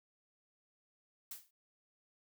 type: noise with exponential decay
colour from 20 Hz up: blue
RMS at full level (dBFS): -41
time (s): 1.31-1.51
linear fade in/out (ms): 5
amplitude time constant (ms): 43
effects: none